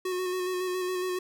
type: tone with vibrato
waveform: square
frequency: 366.4 Hz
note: F#4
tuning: 17 cents flat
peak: -29 dBFS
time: 0.05-1.19 s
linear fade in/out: 5 ms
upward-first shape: square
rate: 7.2 Hz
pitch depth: 20 cents each way
effects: none